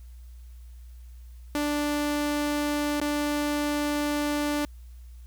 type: tone with dropouts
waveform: sawtooth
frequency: 293.7 Hz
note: D4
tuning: in tune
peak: -21 dBFS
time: 1.55-4.65 s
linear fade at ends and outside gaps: 0 ms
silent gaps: 3.001-3.015 s
effects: added 60 Hz sine -42 dBFS peak until 5.26 s + white hiss -64 dBFS RMS until 5.26 s